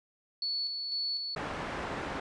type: tone with tremolo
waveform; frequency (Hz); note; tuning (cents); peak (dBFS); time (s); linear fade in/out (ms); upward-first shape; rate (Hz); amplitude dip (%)
sine; 4428; C#8; -3; -30; 0.42-1.35; 2; square; 2; 35
type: low-pass noise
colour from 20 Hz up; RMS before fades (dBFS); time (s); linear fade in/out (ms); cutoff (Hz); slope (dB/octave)
white; -37; 1.36-2.2; 5; 1300; 12
effects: resampled to 22050 Hz